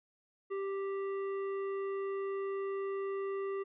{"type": "tone with hard clipping", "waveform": "sine", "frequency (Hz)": 392, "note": "G4", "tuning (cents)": 0, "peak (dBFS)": -36, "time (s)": [0.5, 3.64], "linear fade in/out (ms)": 20, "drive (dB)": 10, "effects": ["resampled to 8000 Hz"]}